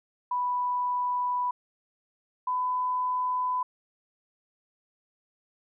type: tone pair in turn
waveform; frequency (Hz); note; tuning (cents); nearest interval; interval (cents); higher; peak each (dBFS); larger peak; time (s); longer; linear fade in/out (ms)
sine; 987.8 / 1002.7; B5 / B5; 0 / +26; unison; 26; second; -25; neither; 0.31-1.51 / 2.47-3.63; first; 5
effects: none

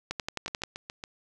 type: two click trains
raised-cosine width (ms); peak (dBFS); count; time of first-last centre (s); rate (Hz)
0.2; -21 / -14; 5 / 7; 0.48-1.039 / 0.11-0.636; 7.16 / 11.4
effects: none

